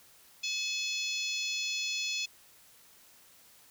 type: harmonic tone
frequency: 856 Hz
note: A5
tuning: 48 cents flat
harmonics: 3 / 4 / 5 / 6 / 7 / 8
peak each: -35 / -37 / -39 / -41 / -42 / -43 dBFS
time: 0.43-2.26 s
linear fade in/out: 10 ms
effects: white hiss -59 dBFS RMS until 3.7 s